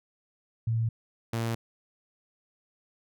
sine / sawtooth tone pair in turn, 113.8 / 114.92 Hz, A#2 / A#2, -41 / -24 cents, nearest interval unison, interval 17 cents, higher second, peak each -24 dBFS, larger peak neither, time 0.67-0.89 / 1.33-1.55 s, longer neither, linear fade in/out 5 ms, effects none

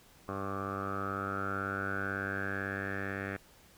10% pulse tone with low-pass filter sweep, 98 Hz, G2, in tune, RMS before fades -36 dBFS, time 0.28-3.37 s, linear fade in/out 10 ms, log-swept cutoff 1100 to 1900 Hz, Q 9.1, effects pink hiss -60 dBFS RMS until 3.77 s

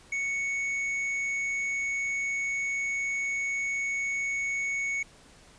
triangle tone with tanh clipping, 2219 Hz, C#7, 1 cent sharp, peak -29 dBFS, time 0.12-5.03 s, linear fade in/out 5 ms, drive 11 dB, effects pink hiss -55 dBFS RMS until 5.58 s + resampled to 22050 Hz

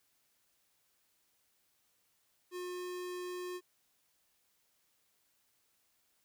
square tone, 359.8 Hz, F#4, 48 cents flat, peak -40 dBFS, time 2.51-3.61 s, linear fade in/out 50 ms, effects white hiss -75 dBFS RMS until 6.24 s

